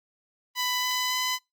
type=tone with pitch steps; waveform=10% pulse; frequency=996 / 1002.3 / 1008.7 Hz; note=B5 / B5 / B5; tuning=+14 / +25 / +36 cents; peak=-17 dBFS; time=0.55-1.39 s; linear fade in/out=50 ms; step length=280 ms; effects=noise-tail reverb RT60 0.2 s tail -26 dB re dry + Opus 32 kbps